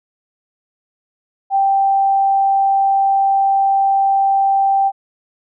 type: tone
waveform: sine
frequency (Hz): 784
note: G5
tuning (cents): 0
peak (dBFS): -11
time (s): 1.5-4.92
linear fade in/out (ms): 50
effects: none